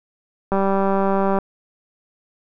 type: click train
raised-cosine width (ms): 1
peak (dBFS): -7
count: 170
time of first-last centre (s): 0.52-1.387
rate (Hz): 195
effects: none